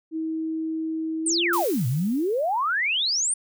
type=tone with pitch glide; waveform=sine; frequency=319.9 to 344.8 Hz; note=D#4 to F4; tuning=+48 to -22 cents; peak=-25 dBFS; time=0.11-1.65 s; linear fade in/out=50 ms; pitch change=+130 cents; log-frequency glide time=1.23-1.43 s
type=exponential two-way sweep; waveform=sine; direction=down then up; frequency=9380 to 114.9 to 9380 Hz; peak=-21 dBFS; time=1.26-3.34 s; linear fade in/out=5 ms; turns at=1.87 s
type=noise with exponential decay; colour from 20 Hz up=blue; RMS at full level=-30 dBFS; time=1.53-2.91 s; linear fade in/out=2 ms; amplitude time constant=300 ms
effects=none